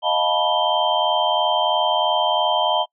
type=tone cluster; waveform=sine; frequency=624 / 707 / 872 / 983 / 3140 Hz; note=D#5 / F5 / A5 / B5 / G7; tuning=+5 / +21 / -16 / -8 / +2 cents; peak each=-23 dBFS; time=0.02-2.86 s; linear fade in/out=50 ms; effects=noise-tail reverb RT60 0.1 s tail -26 dB re dry